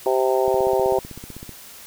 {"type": "harmonic tone", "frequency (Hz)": 130.2, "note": "C3", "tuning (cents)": -8, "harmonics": [3, 4, 5, 6, 7], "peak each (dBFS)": [-20, -22, -24, -26, -27], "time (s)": [0.06, 0.99], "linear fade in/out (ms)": 2}
{"type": "click train", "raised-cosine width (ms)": 3, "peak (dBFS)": -23, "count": 17, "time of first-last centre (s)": [0.48, 1.493], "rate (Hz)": 15.8}
{"effects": ["white hiss -42 dBFS RMS until 1.86 s"]}